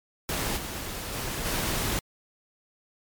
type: noise with level steps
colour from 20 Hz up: pink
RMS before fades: -29 / -35 / -32 / -28 dBFS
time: 0.29-1.99 s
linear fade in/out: 0 ms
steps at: 0.56 / 1.12 / 1.45 s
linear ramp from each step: 20 ms
effects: MP3 96 kbps